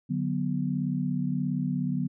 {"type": "chord", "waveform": "sine", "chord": "B minor", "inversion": "first", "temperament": "just", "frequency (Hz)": [148.16, 185.21, 246.9], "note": ["D3", "F#3", "B3"], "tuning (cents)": [16, 2, 0], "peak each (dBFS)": -30, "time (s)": [0.09, 2.08], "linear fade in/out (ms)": 20, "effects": []}